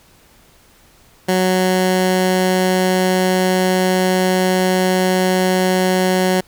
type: tone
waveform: 15% pulse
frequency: 185 Hz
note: F#3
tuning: in tune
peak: -7 dBFS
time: 1.28-6.41 s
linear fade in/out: 10 ms
effects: pink hiss -50 dBFS RMS until 6.47 s